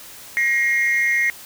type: tone pair together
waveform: sine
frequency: 1890 / 2137 Hz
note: A#6 / C7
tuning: +23 / +36 cents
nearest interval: major second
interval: 213 cents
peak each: -17 dBFS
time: 0.37-1.3 s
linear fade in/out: 0 ms
effects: tanh soft clip ceiling -12 dBFS + white hiss -40 dBFS RMS until 1.45 s